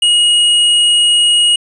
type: tone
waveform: square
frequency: 2886 Hz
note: F#7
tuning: 44 cents flat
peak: -8 dBFS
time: 0.02-1.56 s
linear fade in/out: 5 ms
effects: resampled to 22050 Hz + 8-bit